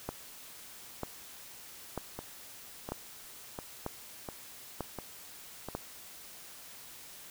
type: two click trains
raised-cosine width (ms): 1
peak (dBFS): -20 / -24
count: 7 / 6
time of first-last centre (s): 0.09-5.75 / 2.19-5.687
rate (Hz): 1.06 / 1.43
effects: white hiss -50 dBFS RMS until 7.3 s